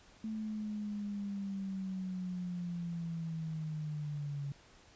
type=linear sweep; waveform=sine; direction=down; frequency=220 to 140 Hz; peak=-36 dBFS; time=0.24-4.52 s; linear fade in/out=2 ms; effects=pink hiss -61 dBFS RMS until 4.95 s + resampled to 16000 Hz